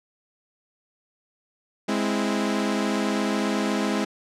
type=chord; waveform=sawtooth; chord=Ab augmented; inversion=none; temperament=equal; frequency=207.7 / 261.6 / 329.6 Hz; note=Ab3 / C4 / E4; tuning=0 / 0 / 0 cents; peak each=-21 / -24 / -25 dBFS; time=1.88-4.05 s; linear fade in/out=10 ms; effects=low-pass 8000 Hz 12 dB/octave